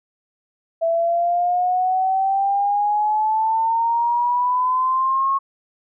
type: exponential sweep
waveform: sine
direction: up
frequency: 659.3 to 1095 Hz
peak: -16 dBFS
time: 0.81-5.39 s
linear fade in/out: 20 ms
effects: none